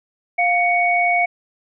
sine tone pair together, 703 / 2232 Hz, F5 / C#7, +11 / +11 cents, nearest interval octave + minor sixth, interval 2000 cents, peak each -17 dBFS, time 0.38-1.26 s, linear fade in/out 10 ms, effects none

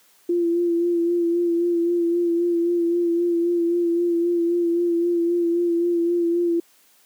sine tone with vibrato, 342.9 Hz, F4, 32 cents flat, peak -17 dBFS, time 0.29-6.6 s, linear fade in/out 5 ms, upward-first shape sine, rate 3.8 Hz, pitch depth 29 cents each way, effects white hiss -57 dBFS RMS until 7.05 s + high-pass 200 Hz 12 dB/octave

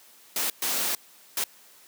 white noise bursts at uneven times, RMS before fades -27 dBFS, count 3, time 0.36-0.5 / 0.62-0.95 / 1.37-1.44 s, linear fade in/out 2 ms, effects white hiss -54 dBFS RMS until 1.87 s + high-pass 200 Hz 12 dB/octave

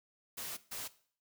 white noise bursts at uneven times, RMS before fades -42 dBFS, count 2, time 0.37-0.57 / 0.71-0.88 s, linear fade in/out 10 ms, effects noise-tail reverb RT60 0.5 s tail -17 dB re dry

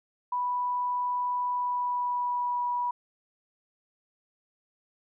sine tone with pitch glide, 986 to 974.7 Hz, B5 to B5, -3 to -23 cents, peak -26 dBFS, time 0.32-2.91 s, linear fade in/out 5 ms, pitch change -20 cents, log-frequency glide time 1.5-2.66 s, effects none

